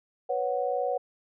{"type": "chord", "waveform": "sine", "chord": "B suspended second", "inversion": "none", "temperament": "equal", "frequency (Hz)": [493.9, 554.4, 740], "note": ["B4", "C#5", "F#5"], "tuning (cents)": [0, 0, 0], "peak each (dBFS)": -30, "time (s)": [0.29, 0.98], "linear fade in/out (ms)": 10, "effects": []}